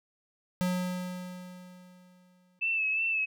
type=tone with exponential decay; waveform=square; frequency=181.2 Hz; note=F#3; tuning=36 cents flat; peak=-26 dBFS; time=0.61-2.59 s; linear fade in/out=0 ms; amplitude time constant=430 ms
type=tone with vibrato; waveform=sine; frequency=2625 Hz; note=E7; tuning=8 cents flat; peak=-26 dBFS; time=2.61-3.26 s; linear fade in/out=20 ms; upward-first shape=sine; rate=2.8 Hz; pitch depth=41 cents each way
effects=none